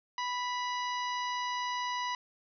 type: harmonic tone with a mistuned harmonic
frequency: 987.8 Hz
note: B5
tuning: in tune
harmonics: 1 / 2 / 3 / 4 / 5 / 6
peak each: -33 / -39 / -43 / -45 / -47 / -49 dBFS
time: 0.18-2.15 s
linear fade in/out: 2 ms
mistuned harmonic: 3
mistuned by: -32 cents
effects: none